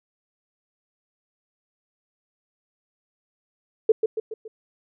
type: tone with echo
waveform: sine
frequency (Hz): 439.8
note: A4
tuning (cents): -1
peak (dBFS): -11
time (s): 3.89-3.92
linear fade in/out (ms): 5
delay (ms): 140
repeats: 4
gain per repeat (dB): -6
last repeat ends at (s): 4.48
effects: none